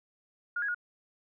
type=tone with pitch steps; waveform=sine; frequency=1426 / 1655 / 1441 Hz; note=F6 / G#6 / F#6; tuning=+36 / -6 / -46 cents; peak=-29 dBFS; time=0.56-0.746 s; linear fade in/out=5 ms; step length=62 ms; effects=none